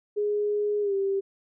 sine tone with pitch glide, 415.3 to 392 Hz, G#4 to G4, 0 to 0 cents, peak -23 dBFS, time 0.16-1.21 s, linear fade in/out 20 ms, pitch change -100 cents, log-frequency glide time 0.81-0.94 s, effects none

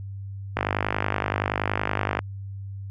click train, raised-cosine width 0.5 ms, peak -7 dBFS, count 83, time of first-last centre 0.57-2.191 s, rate 50.6 Hz, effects added 98 Hz sine -32 dBFS peak until 2.9 s + MP3 96 kbps

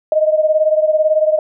sine beating tone pair, 617 / 635 Hz, D#5 / D#5, -15 / +35 cents, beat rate 18 Hz, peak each -12 / -16 dBFS, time 0.12-1.39 s, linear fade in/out 2 ms, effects none

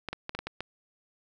clicks, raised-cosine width 0.3 ms, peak -18 dBFS, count 7, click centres 0.087 / 0.13 / 0.294 / 0.35 / 0.39 / 0.47 / 0.606 s, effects none

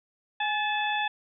harmonic tone with a mistuned harmonic, 866 Hz, A5, 28 cents flat, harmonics 1 / 2 / 3 / 4, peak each -28 / -31 / -33 / -34 dBFS, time 0.4-1.08 s, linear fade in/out 5 ms, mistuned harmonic 1, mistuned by -65 cents, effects none

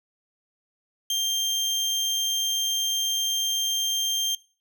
30% pulse tone, 3177 Hz, G7, 23 cents sharp, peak -20 dBFS, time 1.1-4.35 s, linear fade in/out 2 ms, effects noise-tail reverb RT60 0.4 s tail -21 dB re dry

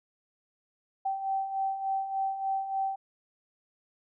sine beating tone pair, 773 / 776.4 Hz, G5 / G5, -24 / -17 cents, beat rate 3.4 Hz, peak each -36 / -29 dBFS, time 1.05-2.96 s, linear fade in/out 10 ms, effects none

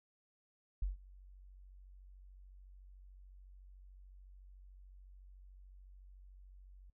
sine tone with ADSR envelope, 46.87 Hz, F#1, 23 cents sharp, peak -31 dBFS, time 0.82-6.9 s, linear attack 5 ms, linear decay 140 ms, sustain -23 dB, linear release 4 ms, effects noise-tail reverb RT60 0.1 s tail -26 dB re dry

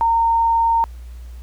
sine tone, 918 Hz, A#5, 27 cents flat, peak -13 dBFS, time 0.01-0.84 s, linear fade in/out 0 ms, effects added 60 Hz sine -32 dBFS peak until 1.42 s + pink hiss -53 dBFS RMS until 1.42 s

